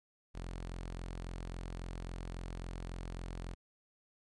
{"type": "tone", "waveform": "sawtooth", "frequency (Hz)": 43.65, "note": "F1", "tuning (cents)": 0, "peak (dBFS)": -37, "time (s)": [0.34, 3.55], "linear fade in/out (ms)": 20, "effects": ["resampled to 22050 Hz", "13-bit"]}